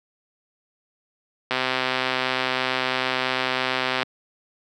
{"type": "click train", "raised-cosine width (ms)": 0.3, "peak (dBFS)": -6, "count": 326, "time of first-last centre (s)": [1.51, 4.029], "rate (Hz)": 129, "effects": ["high-pass 200 Hz 12 dB/octave"]}